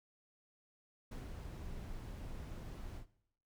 brown noise with ADSR envelope, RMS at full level -43 dBFS, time 1.11-3.06 s, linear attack 8 ms, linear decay 140 ms, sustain -3 dB, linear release 91 ms, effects noise-tail reverb RT60 0.7 s tail -18 dB re dry

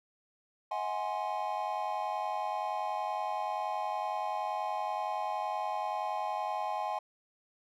triangle chord, Ab dominant seventh, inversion second, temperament equal with one note detuned, 637.9 / 740 / 830.6 / 1046.5 Hz, Eb5 / Gb5 / Ab5 / C6, +43 / 0 / 0 / 0 cents, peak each -38 / -36 / -33 / -37 dBFS, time 0.71-6.99 s, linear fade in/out 5 ms, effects none

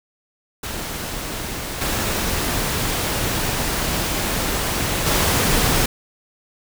pink noise with level steps, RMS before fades -28 / -22 / -18 dBFS, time 0.63-5.86 s, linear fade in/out 5 ms, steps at 1.81 / 5.06 s, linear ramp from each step 5 ms, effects none

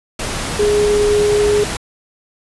sine tone in noise, 415.2 Hz, G#4, in tune, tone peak -11 dBFS, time 0.59-1.64 s, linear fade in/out 5 ms, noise pink, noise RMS -22 dBFS, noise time 0.19-1.77 s, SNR +8 dB, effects resampled to 24000 Hz

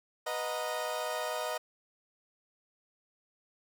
30% pulse chord, B major seventh, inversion none, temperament equal with one note detuned, 493.9 / 622.3 / 729 / 932.3 Hz, B4 / D#5 / F#5 / A#5, 0 / 0 / -26 / 0 cents, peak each -37 / -33 / -38 / -38 dBFS, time 0.26-1.58 s, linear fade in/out 10 ms, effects none

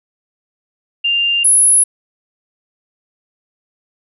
sine tone pair in turn, 2794 / 10549 Hz, F7 / E9, 0 / 0 cents, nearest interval octave + major seventh, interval 2300 cents, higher second, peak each -12 / -7 dBFS, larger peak second, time 1.04-1.44 / 1.44-1.84 s, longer neither, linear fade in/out 10 ms, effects none

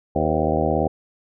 harmonic tone with a mistuned harmonic, 78 Hz, D#2, 5 cents sharp, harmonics 1 / 2 / 3 / 4 / 5 / 6 / 7 / 8 / 9 / 10, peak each -27 / -27 / -27 / -27 / -27 / -27 / -27 / -27 / -27 / -27 dBFS, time 0.15-0.88 s, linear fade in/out 10 ms, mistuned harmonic 6, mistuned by +78 cents, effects none

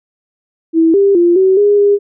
sine tone with pitch steps, 326.3 / 397.5 / 346 / 379.1 / 410.2 / 406.2 Hz, E4 / G4 / F4 / F#4 / G#4 / G#4, -18 / +24 / -16 / +42 / -21 / -38 cents, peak -6 dBFS, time 0.73-1.99 s, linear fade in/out 50 ms, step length 210 ms, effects none

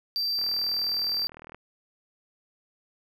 triangle tone, 4685 Hz, D8, 5 cents flat, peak -24 dBFS, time 0.16-1.27 s, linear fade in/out 0 ms
click train, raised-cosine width 0.5 ms, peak -28 dBFS, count 47, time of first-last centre 0.39-1.546 s, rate 39.8 Hz
effects none

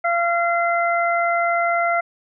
harmonic tone, 686 Hz, F5, 31 cents flat, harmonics 1 / 2 / 3, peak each -19 / -22 / -24 dBFS, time 0.04-2.01 s, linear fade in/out 10 ms, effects none

